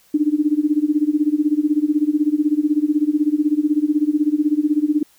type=tone with tremolo; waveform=sine; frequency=300 Hz; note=D4; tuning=37 cents sharp; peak=-11 dBFS; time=0.14-5.03 s; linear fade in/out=5 ms; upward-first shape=sine; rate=16 Hz; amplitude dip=90%; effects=white hiss -55 dBFS RMS until 5.18 s